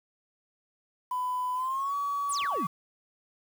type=tone with pitch glide; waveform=sine; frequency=1000 to 1135.5 Hz; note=B5 to C#6; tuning=+21 to +41 cents; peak=-27 dBFS; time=1.11-2.67 s; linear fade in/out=5 ms; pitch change=+220 cents; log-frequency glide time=1.54-1.94 s
type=exponential sweep; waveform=sine; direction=down; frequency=11460 to 145.4 Hz; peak=-30 dBFS; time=2.29-2.67 s; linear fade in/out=10 ms
effects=tanh soft clip ceiling -22 dBFS + 8-bit